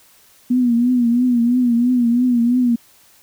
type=tone with vibrato; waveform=sine; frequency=242.6 Hz; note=B3; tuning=31 cents flat; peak=-12 dBFS; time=0.5-2.76 s; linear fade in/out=10 ms; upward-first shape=triangle; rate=3 Hz; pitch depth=86 cents each way; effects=white hiss -51 dBFS RMS until 3.22 s